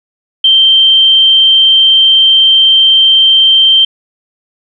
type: tone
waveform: sine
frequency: 3136 Hz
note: G7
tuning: in tune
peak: -3 dBFS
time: 0.44-3.85 s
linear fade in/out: 5 ms
effects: none